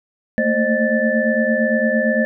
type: tone cluster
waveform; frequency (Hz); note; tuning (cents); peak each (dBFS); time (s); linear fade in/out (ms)
sine; 220.7 / 229.5 / 530 / 610 / 1756; A3 / A#3 / C5 / D#5 / A6; +5 / -27 / +22 / -34 / -4; -21; 0.38-2.25; 0
effects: none